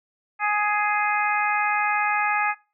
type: harmonic tone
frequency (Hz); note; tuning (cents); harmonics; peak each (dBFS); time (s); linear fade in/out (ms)
417.2; G#4; +8; 2 / 3 / 4 / 5 / 6; -24 / -26 / -27 / -28 / -29; 0.39-2.55; 50
effects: noise-tail reverb RT60 0.3 s tail -20 dB re dry